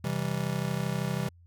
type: chord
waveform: square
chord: C major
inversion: none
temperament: just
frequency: 130.81 / 163.52 / 196.22 Hz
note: C3 / E3 / G3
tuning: 0 / -14 / +2 cents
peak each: -33 / -33 / -35 dBFS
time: 0.04-1.29 s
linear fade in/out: 5 ms
effects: added 86 Hz sine -53 dBFS peak until 1.46 s